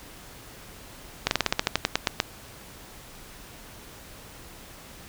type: slowing click train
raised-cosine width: 0.2 ms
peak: -3 dBFS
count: 13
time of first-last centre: 1.27-2.201 s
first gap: 41 ms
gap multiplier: 1.11
effects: pink hiss -46 dBFS RMS until 5.08 s